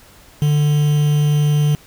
triangle tone with quantisation, 148.2 Hz, D3, 16 cents sharp, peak -10 dBFS, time 0.42-1.75 s, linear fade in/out 0 ms, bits 5, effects pink hiss -46 dBFS RMS until 1.86 s

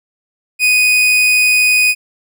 40% pulse tone, 2489 Hz, D#7, in tune, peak -8 dBFS, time 0.59-1.95 s, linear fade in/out 50 ms, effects none

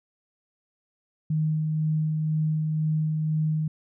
sine tone with tremolo, 155.56 Hz, D#3, in tune, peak -21 dBFS, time 1.3-3.68 s, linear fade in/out 5 ms, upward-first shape sine, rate 2 Hz, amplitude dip 25%, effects none

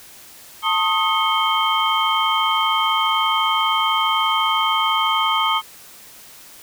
sine tone cluster, 894 / 1079 / 1253 / 2188 / 3140 Hz, A5 / C#6 / D#6 / C#7 / G7, +27 / -47 / +12 / -23 / +2 cents, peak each -22 / -25 / -20 / -26 / -22 dBFS, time 0.62-5.62 s, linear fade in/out 50 ms, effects white hiss -43 dBFS RMS until 6.62 s

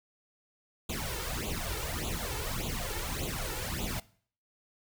pink noise with flanger, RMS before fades -35 dBFS, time 0.89-4 s, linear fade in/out 5 ms, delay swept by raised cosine 0.28 to 2.28 ms, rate 1.7 Hz, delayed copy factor +0.85, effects noise-tail reverb RT60 0.5 s tail -20 dB re dry

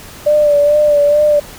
sine tone with vibrato, 589 Hz, D5, 5 cents sharp, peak -7 dBFS, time 0.26-1.4 s, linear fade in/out 10 ms, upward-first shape sine, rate 2.3 Hz, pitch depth 34 cents each way, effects pink hiss -34 dBFS RMS until 1.58 s

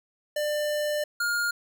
square tone pair in turn, 596 / 1417.5 Hz, D5 / F6, +25 / +25 cents, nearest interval octave + minor third, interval 1500 cents, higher second, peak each -26 / -25 dBFS, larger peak second, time 0.36-1.04 / 1.2-1.51 s, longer first, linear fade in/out 5 ms, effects none

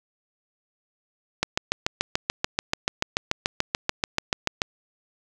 click train, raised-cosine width 0.2 ms, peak -4 dBFS, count 23, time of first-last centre 1.43-4.618 s, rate 6.9 Hz, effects none

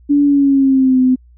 sine tone with pitch glide, 287.3 to 256 Hz, D4 to C4, -38 to -38 cents, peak -8 dBFS, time 0.09-1.16 s, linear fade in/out 20 ms, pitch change -200 cents, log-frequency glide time 0.24-1 s, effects added 60 Hz sine -42 dBFS peak until 1.37 s

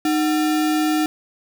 sine tone with sample-and-hold, 308.3 Hz, D#4, 16 cents flat, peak -16 dBFS, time 0.05-1.06 s, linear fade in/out 2 ms, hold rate 1050 Hz, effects none

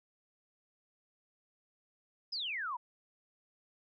sine exponential sweep, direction down, 5250 to 918 Hz, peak -35 dBFS, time 2.32-2.77 s, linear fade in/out 10 ms, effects none

